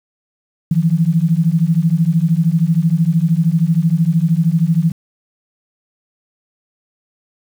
sine beating tone pair, 158.5 / 171.5 Hz, D#3 / F3, +32 / -31 cents, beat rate 13 Hz, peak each -14 dBFS, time 0.71-4.92 s, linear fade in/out 5 ms, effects 7-bit

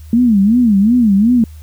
sine tone with vibrato, 220 Hz, A3, in tune, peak -7 dBFS, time 0.13-1.44 s, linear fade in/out 2 ms, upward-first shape sine, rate 2.7 Hz, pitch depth 220 cents each way, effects added 77 Hz sine -31 dBFS peak until 1.62 s + white hiss -49 dBFS RMS until 1.62 s

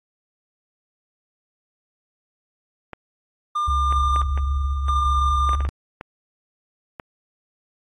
clicks, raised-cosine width 0.5 ms, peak -18 dBFS, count 10, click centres 2.933 / 3.925 / 4.161 / 4.376 / 5.492 / 5.533 / 5.606 / 5.651 / 6.011 / 6.998 s
triangle tone with tremolo, 1200 Hz, D6, 37 cents sharp, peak -18 dBFS, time 3.55-5.66 s, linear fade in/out 10 ms, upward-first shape square, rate 0.75 Hz, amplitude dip 80%
sine tone, 69.3 Hz, C#2, in tune, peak -20 dBFS, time 3.68-5.69 s, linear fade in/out 0 ms
effects AAC 32 kbps

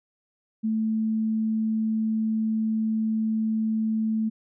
sine tone, 220 Hz, A3, in tune, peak -22 dBFS, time 0.63-4.3 s, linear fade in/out 20 ms, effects none

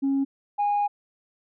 sine tone pair in turn, 273.9 / 820.8 Hz, C#4 / G#5, -21 / -21 cents, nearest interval octave + perfect fifth, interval 1900 cents, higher second, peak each -19 dBFS, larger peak neither, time 0.02-0.25 / 0.58-0.88 s, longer second, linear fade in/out 20 ms, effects tanh soft clip ceiling -18 dBFS

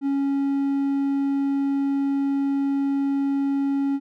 triangle tone, 277.2 Hz, C#4, in tune, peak -18 dBFS, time 0.01-4 s, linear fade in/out 50 ms, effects none

